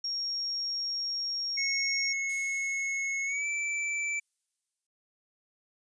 sine tone, 5570 Hz, F8, 5 cents flat, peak -30 dBFS, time 0.04-2.13 s, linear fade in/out 5 ms
square tone with pitch glide, 2184 to 2327 Hz, C#7 to D7, -26 to -17 cents, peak -30 dBFS, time 1.57-4.2 s, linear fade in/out 10 ms, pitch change +109 cents, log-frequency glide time 3.25-3.46 s
violet noise with exponential decay, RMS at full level -41 dBFS, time 2.29-4.87 s, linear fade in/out 5 ms, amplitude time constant 560 ms
effects resampled to 22050 Hz

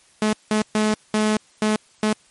sawtooth tone bursts at uneven times, 214.3 Hz, A3, 45 cents flat, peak -13 dBFS, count 6, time 0.22-0.33 / 0.51-0.62 / 0.75-0.94 / 1.14-1.37 / 1.62-1.76 / 2.03-2.13 s, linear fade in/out 2 ms, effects white hiss -55 dBFS RMS until 2.3 s + MP3 48 kbps

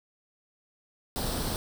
pink noise with comb filter, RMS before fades -31 dBFS, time 1.16-1.56 s, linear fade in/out 0 ms, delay 0.22 ms, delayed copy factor +0.55, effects none

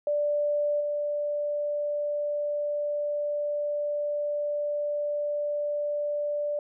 sine tone with level steps, 587.3 Hz, D5, in tune, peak -23 / -26 dBFS, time 0.07-6.59 s, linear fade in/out 2 ms, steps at 0.8 s, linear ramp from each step 10 ms, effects none

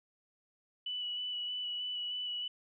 sine tone with vibrato, 2960 Hz, F#7, in tune, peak -35 dBFS, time 0.86-2.48 s, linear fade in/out 5 ms, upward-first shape square, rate 3.2 Hz, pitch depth 12 cents each way, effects none

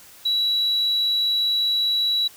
sine tone, 3915 Hz, B7, 16 cents flat, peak -17 dBFS, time 0.25-2.28 s, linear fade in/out 10 ms, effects tanh soft clip ceiling -15 dBFS + white hiss -47 dBFS RMS until 2.36 s

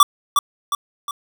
square tone with echo, 1156 Hz, D6, 28 cents flat, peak -7 dBFS, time 0-0.03 s, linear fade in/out 2 ms, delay 360 ms, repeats 3, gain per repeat -6 dB, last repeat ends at 1.11 s, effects none

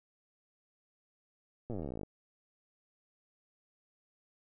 slowing click train, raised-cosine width 2 ms, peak -27 dBFS, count 26, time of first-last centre 1.7-2.033 s, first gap 8 ms, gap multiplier 1.04, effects none

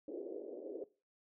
pink band-pass noise, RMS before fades -45 dBFS, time 0.08-0.84 s, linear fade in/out 2 ms, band 320 to 530 Hz, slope 48 dB/octave, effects noise-tail reverb RT60 0.3 s tail -18 dB re dry

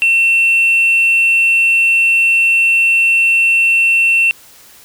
sine tone, 2700 Hz, E7, 41 cents sharp, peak -6 dBFS, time 0.02-4.31 s, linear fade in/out 0 ms, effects tanh soft clip ceiling -7 dBFS + white hiss -42 dBFS RMS until 4.84 s

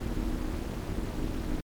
brown noise with amplitude modulation, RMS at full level -28 dBFS, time 0-1.61 s, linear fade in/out 10 ms, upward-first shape sine, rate 280 Hz, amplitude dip 90%, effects MP3 96 kbps

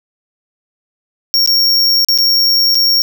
square tone with dropouts, 5530 Hz, F8, 18 cents flat, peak -9 dBFS, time 1.34-3.02 s, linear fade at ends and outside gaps 0 ms, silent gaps 1.461-1.475 / 2.047-2.086 / 2.177-2.186 / 2.746-2.753 s, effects none

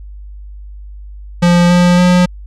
square tone with pitch steps, 174.61 / 176.95 / 179.31 Hz, F3 / F3 / F3, 0 / +23 / +46 cents, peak -7 dBFS, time 1.42-2.26 s, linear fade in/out 10 ms, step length 280 ms, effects added 50 Hz sine -28 dBFS peak until 2.46 s + low-pass 7000 Hz 12 dB/octave

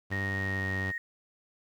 sawtooth tone with pitch glide, 97.7 to 95.3 Hz, G2 to G2, -5 to -48 cents, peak -28 dBFS, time 0.1-0.92 s, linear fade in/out 20 ms, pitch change -43 cents, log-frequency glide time 0.32-0.73 s
sine tone, 1864.7 Hz, A#6, in tune, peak -32 dBFS, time 0.12-0.98 s, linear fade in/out 2 ms
effects low-pass 5000 Hz 12 dB/octave + 10-bit

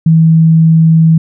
sine tone, 161.9 Hz, E3, 31 cents flat, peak -3 dBFS, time 0.06-1.18 s, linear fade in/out 5 ms, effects none

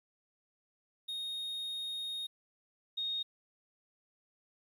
triangle / sine tone pair in turn, 3718 / 3718 Hz, A#7 / A#7, -5 / -5 cents, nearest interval unison, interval 0 cents, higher neither, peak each -35 / -33 dBFS, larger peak second, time 1.08-2.27 / 2.97-3.23 s, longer first, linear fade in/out 10 ms, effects 11-bit

